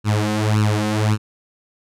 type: tone with flanger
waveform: sawtooth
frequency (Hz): 106.4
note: G#2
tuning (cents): +42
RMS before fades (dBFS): -18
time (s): 0.04-1.18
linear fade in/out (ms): 50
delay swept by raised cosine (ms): 0.72 to 3.92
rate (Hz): 1.8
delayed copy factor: +0.95
effects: low-pass 10000 Hz 12 dB/octave